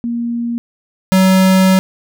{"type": "tone pair in turn", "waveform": ["sine", "square"], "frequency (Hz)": [235.7, 188.53], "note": ["A#3", "F#3"], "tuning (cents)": [19, 33], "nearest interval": "major third", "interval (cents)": 386, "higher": "first", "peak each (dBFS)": [-16, -8], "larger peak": "second", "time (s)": [[0.04, 0.58], [1.12, 1.79]], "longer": "second", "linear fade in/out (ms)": 0, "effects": []}